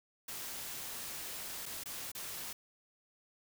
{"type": "noise with dropouts", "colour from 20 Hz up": "white", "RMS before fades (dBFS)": -43, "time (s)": [0.28, 2.53], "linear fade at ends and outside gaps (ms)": 5, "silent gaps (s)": [[1.657, 1.661], [1.837, 1.857], [2.118, 2.149]], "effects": []}